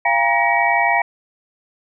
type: tone cluster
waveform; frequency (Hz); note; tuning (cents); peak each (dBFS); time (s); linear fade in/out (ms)
sine; 689 / 800 / 946 / 1899 / 2275; F5 / G5 / A#5 / A#6 / C#7; -24 / +35 / +25 / +32 / +44; -20; 0.05-1.02; 5
effects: none